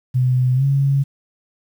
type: tone with pitch glide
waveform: sine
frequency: 126.9 to 138.39 Hz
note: B2 to C#3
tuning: +47 to -3 cents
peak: -13 dBFS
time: 0.14-1.04 s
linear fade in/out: 20 ms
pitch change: +150 cents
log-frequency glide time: 0.55-0.64 s
effects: 8-bit